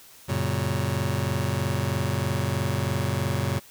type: chord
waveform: sawtooth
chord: F# major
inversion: none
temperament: just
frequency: 92.5 / 115.62 / 138.75 Hz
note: F#2 / A#2 / C#3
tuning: 0 / -14 / +2 cents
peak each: -24 / -24 / -24 dBFS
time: 0.28-3.6 s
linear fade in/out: 20 ms
effects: white hiss -50 dBFS RMS until 3.7 s